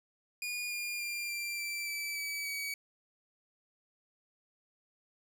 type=tone with pitch steps; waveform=sawtooth; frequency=2440 / 2415 / 2390 / 2365 / 2341 / 2316 / 2292 / 2269 Hz; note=D#7 / D7 / D7 / D7 / D7 / D7 / D7 / C#7; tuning=-34 / +48 / +30 / +12 / -6 / -25 / -43 / +40 cents; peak=-32 dBFS; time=0.42-2.74 s; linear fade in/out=2 ms; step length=290 ms; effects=none